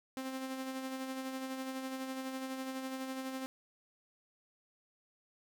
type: tone with tremolo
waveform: sawtooth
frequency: 263.1 Hz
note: C4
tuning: 10 cents sharp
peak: -33 dBFS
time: 0.17-3.46 s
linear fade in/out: 0 ms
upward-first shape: sine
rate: 12 Hz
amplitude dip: 40%
effects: none